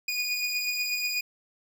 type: beating tone pair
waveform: 25% pulse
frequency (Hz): 2459 / 2467.2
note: D#7 / D#7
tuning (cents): -21 / -15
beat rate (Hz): 8.2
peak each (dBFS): -24 / -31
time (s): 0.08-1.21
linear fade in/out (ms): 5
effects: none